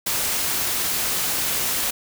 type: noise with amplitude modulation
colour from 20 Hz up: white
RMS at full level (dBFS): -22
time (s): 0.06-1.91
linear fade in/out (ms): 10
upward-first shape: sine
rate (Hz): 260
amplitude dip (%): 30
effects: none